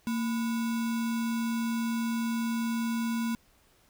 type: tone with sample-and-hold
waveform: sine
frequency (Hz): 229.9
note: A#3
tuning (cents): -24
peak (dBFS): -27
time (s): 0.07-3.35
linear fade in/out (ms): 0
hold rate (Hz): 1225
effects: pink hiss -64 dBFS RMS until 3.89 s